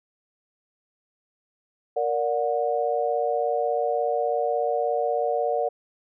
sine chord, Bb augmented, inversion none, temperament just, 466.2 / 582.7 / 728.4 Hz, Bb4 / D5 / F#5, 0 / -14 / -27 cents, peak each -26 dBFS, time 1.96-5.69 s, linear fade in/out 10 ms, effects none

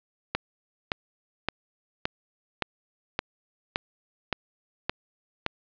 click train, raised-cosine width 0.3 ms, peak -9 dBFS, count 10, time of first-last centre 0.35-5.464 s, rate 1.76 Hz, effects resampled to 11025 Hz + 8-bit

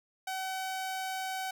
sawtooth tone, 758 Hz, F#5, 42 cents sharp, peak -30 dBFS, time 0.27-1.51 s, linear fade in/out 5 ms, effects none

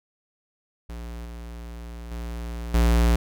square tone with level steps, 58.27 Hz, A#1, in tune, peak -34 / -36 / -31 / -17 dBFS, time 0.89-3.16 s, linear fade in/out 5 ms, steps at 1.25 / 2.11 / 2.74 s, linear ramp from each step 5 ms, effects none

